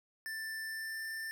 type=tone with pitch glide; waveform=square; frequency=1772 to 1784.3 Hz; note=A6 to A6; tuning=+12 to +24 cents; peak=-39 dBFS; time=0.26-1.31 s; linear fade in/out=0 ms; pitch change=+12 cents; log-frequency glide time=0.62-1.15 s; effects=none